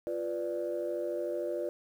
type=chord; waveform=sine; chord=B diminished; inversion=second; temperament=equal; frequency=349.2 / 493.9 / 587.3 Hz; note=F4 / B4 / D5; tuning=0 / 0 / 0 cents; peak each=-35 / -36 / -34 dBFS; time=0.07-1.69 s; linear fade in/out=0 ms; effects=tanh soft clip ceiling -24 dBFS + 10-bit